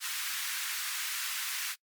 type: high-pass noise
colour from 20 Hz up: pink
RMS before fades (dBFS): -35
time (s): 0-1.76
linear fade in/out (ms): 50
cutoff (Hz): 1400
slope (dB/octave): 24
effects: noise-tail reverb RT60 0.1 s tail -24 dB re dry + MP3 96 kbps